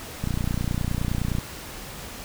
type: click train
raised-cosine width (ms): 5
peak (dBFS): -13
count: 35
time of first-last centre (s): 0.24-1.385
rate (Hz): 29.7
effects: pink hiss -38 dBFS RMS until 2.24 s